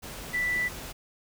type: tone in noise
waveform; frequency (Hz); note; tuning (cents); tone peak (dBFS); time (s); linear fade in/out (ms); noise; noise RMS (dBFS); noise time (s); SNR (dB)
sine; 1975.5; B6; 0; -25; 0.33-0.69; 20; pink; -40; 0.02-0.93; +12
effects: none